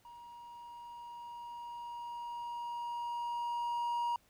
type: tone with level ramp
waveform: triangle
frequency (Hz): 950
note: A#5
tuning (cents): +33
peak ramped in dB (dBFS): -48 to -29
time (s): 0.05-4.16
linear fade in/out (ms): 2
effects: pink hiss -69 dBFS RMS until 4.29 s